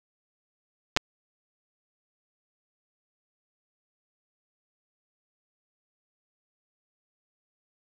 clicks, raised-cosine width 0.2 ms, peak -4 dBFS, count 2, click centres 0.965 / 0.972 s, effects none

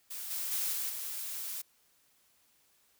blue noise with level steps, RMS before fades -41 / -36 / -33 / -35 / -39 dBFS, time 0.1-1.62 s, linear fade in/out 10 ms, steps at 0.3 / 0.51 / 0.72 / 0.89 s, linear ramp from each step 10 ms, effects white hiss -69 dBFS RMS until 2.99 s

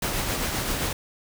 pink noise with tremolo, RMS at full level -26 dBFS, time 0.02-0.93 s, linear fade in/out 5 ms, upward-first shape sine, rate 7.6 Hz, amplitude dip 30%, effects none

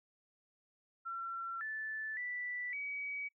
sine tone with pitch steps, 1357 / 1751 / 1971 / 2270 Hz, E6 / A6 / B6 / C#7, +50 / -9 / -4 / +41 cents, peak -38 dBFS, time 1.05-3.29 s, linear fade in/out 20 ms, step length 560 ms, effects noise-tail reverb RT60 0.1 s tail -22 dB re dry

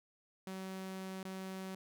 sawtooth tone with dropouts, 189.4 Hz, F#3, 41 cents sharp, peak -38 dBFS, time 0.47-1.75 s, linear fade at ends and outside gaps 2 ms, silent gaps 1.23-1.251 s, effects none

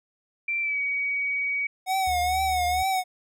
sine tone with pitch glide, 2351 to 2259 Hz, D7 to C#7, +1 to +32 cents, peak -24 dBFS, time 0.48-1.67 s, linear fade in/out 5 ms, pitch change -69 cents, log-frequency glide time 0.61-0.79 s
square tone with vibrato, 740 Hz, F#5, in tune, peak -23 dBFS, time 1.86-3.04 s, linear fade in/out 50 ms, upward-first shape triangle, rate 2.2 Hz, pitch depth 77 cents each way
sine tone, 73.4 Hz, D2, in tune, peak -33 dBFS, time 2.07-2.83 s, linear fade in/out 5 ms
effects none

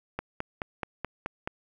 click train, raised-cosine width 0.5 ms, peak -16 dBFS, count 7, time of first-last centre 0.19-1.475 s, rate 4.67 Hz, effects 9-bit

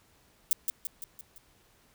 violet noise with echo, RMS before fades -24 dBFS, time 0.51-0.53 s, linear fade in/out 0 ms, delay 170 ms, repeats 5, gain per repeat -5 dB, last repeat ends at 1.38 s, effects pink hiss -64 dBFS RMS until 1.94 s

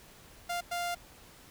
sawtooth tone bursts at uneven times, 698.5 Hz, F5, in tune, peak -28 dBFS, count 2, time 0.49-0.61 / 0.71-0.95 s, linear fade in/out 10 ms, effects pink hiss -55 dBFS RMS until 1.5 s

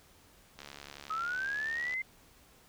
click train, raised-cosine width 0.2 ms, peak -28 dBFS, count 97, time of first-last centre 0.59-1.938 s, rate 71.2 Hz
sine linear sweep, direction up, 1258 to 2100 Hz, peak -32 dBFS, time 1.1-2.02 s, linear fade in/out 5 ms
effects pink hiss -61 dBFS RMS until 2.68 s

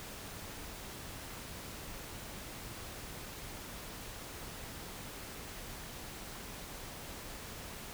silence, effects pink hiss -46 dBFS RMS until 7.93 s

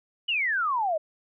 sine exponential sweep, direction down, 3007 to 600 Hz, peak -23 dBFS, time 0.28-0.98 s, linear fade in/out 10 ms, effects none

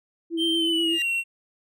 sine tone with vibrato, 330.3 Hz, E4, 4 cents sharp, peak -24 dBFS, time 0.3-0.99 s, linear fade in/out 50 ms, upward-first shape sine, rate 8.2 Hz, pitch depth 25 cents each way
triangle tone with pitch glide, 3136 to 2730 Hz, G7 to F7, 0 to -40 cents, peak -21 dBFS, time 0.37-1.24 s, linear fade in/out 50 ms, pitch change -240 cents, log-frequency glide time 0.54-1.09 s
40% pulse tone with exponential growth, 1933 Hz, B6, 38 cents flat, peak -29 dBFS, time 0.84-1.02 s, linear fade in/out 1 ms, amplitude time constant 39 ms
effects none

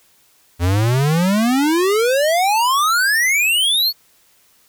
square exponential sweep, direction up, 83.6 to 4486 Hz, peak -14 dBFS, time 0.59-3.93 s, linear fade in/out 50 ms, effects white hiss -55 dBFS RMS until 4.68 s

